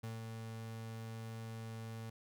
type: tone with ADSR envelope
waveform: 35% pulse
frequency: 112.6 Hz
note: A2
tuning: 40 cents sharp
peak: -39 dBFS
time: 0.03-2.1 s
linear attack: 10 ms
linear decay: 160 ms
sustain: -3 dB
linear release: 5 ms
effects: none